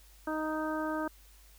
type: harmonic tone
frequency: 311.1 Hz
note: D#4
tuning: in tune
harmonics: 1 / 2 / 3 / 4 / 5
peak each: -34 / -37 / -39 / -40 / -41 dBFS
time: 0.27-1.08 s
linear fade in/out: 5 ms
effects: added 50 Hz sine -56 dBFS peak until 1.58 s + white hiss -61 dBFS RMS until 1.58 s